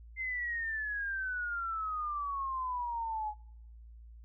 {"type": "exponential sweep", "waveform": "sine", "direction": "down", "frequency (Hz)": [2093, 836], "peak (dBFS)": -33, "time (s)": [0.16, 3.34], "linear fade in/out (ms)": 50, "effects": ["noise-tail reverb RT60 0.7 s tail -23 dB re dry", "added 57 Hz sine -49 dBFS peak until 4.24 s"]}